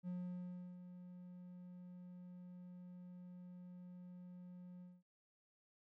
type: tone with ADSR envelope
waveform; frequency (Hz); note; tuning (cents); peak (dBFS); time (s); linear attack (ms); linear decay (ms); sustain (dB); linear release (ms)
triangle; 179.3; F3; +46; -39; 0.03-5.03; 48; 690; -11; 210
effects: none